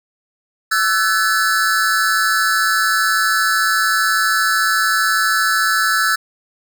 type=tone cluster; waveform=square; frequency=1328 / 1509 / 1722 Hz; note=E6 / F#6 / A6; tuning=+12 / +34 / -38 cents; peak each=-19 dBFS; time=0.71-6.16 s; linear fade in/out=10 ms; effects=none